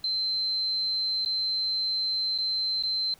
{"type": "tone with dropouts", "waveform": "sine", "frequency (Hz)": 4100, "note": "C8", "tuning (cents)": -36, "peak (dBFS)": -25, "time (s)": [0.04, 3.14], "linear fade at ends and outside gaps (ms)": 2, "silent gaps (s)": [[1.249, 1.259], [2.379, 2.385], [2.826, 2.835]], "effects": ["pink hiss -57 dBFS RMS until 3.19 s"]}